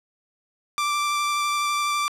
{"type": "tone with vibrato", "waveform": "sawtooth", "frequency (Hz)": 1174.7, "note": "D6", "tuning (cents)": 0, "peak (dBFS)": -18, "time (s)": [0.78, 2.08], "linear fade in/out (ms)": 0, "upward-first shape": "square", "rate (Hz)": 12, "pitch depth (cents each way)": 8, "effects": ["low-pass 10000 Hz 12 dB/octave", "9-bit"]}